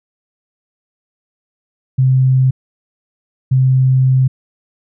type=tone bursts at uneven times; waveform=sine; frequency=130.5 Hz; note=C3; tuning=4 cents flat; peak=-8 dBFS; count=2; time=1.98-2.51 / 3.51-4.28 s; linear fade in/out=10 ms; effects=none